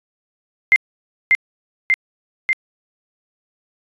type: tone with echo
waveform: sine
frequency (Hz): 2093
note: C7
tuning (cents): 0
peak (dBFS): -7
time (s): 0.72-0.76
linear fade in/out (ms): 0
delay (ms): 590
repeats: 3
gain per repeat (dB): -2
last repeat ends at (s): 2.53
effects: resampled to 22050 Hz